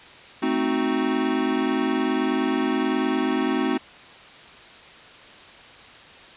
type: chord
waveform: square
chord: A diminished seventh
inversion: none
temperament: equal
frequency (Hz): 220 / 261.6 / 311.1 / 370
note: A3 / C4 / Eb4 / Gb4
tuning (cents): 0 / 0 / 0 / 0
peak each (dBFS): -30 / -25 / -27 / -28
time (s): 0.42-3.78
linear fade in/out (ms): 10
effects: white hiss -45 dBFS RMS until 6.36 s + resampled to 8000 Hz